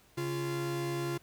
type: tone pair together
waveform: 45% pulse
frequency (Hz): 138.59 / 346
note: C#3 / F4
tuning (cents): 0 / -16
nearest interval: octave + major third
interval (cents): 1584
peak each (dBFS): -36 / -34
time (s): 0.17-1.18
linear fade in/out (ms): 10
effects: pink hiss -63 dBFS RMS until 1.22 s